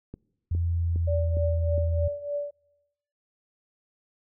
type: click train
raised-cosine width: 3 ms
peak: -25 dBFS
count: 5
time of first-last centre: 0.14-1.779 s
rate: 2.44 Hz
type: tone with pitch glide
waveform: sine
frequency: 85 to 83.15 Hz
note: F2 to E2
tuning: -46 to +16 cents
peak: -23 dBFS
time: 0.51-2.08 s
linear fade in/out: 5 ms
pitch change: -38 cents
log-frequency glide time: 0.67-1.4 s
type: tone with tremolo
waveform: sine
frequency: 579 Hz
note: D5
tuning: 25 cents flat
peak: -25 dBFS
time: 1.07-2.51 s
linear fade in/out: 10 ms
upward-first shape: triangle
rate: 3.3 Hz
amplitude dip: 80%
effects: noise-tail reverb RT60 1.0 s tail -24 dB re dry